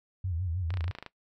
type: tone with vibrato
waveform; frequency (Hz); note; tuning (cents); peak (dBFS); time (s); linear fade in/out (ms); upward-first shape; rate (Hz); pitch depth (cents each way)
sine; 87.5; F2; +4; -29; 0.24-0.91; 5; sine; 6.4; 140
type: clicks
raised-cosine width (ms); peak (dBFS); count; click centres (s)
0.3; -24; 11; 0.705 / 0.74 / 0.772 / 0.808 / 0.842 / 0.88 / 0.912 / 0.951 / 0.986 / 1.026 / 1.063
effects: noise-tail reverb RT60 0.1 s tail -18 dB re dry